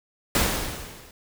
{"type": "noise with level ramp", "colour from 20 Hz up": "pink", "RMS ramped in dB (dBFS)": [-19, -49], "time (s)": [0.35, 1.11], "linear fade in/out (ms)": 2, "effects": []}